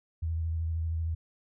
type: tone with vibrato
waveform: sine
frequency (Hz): 81.6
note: E2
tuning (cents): -17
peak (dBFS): -28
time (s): 0.22-1.15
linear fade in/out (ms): 10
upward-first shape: square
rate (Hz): 13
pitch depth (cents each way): 24
effects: none